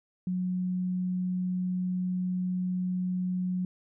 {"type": "tone", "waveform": "sine", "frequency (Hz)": 182.4, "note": "F#3", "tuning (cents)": -24, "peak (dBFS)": -27, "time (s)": [0.27, 3.65], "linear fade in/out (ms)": 2, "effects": []}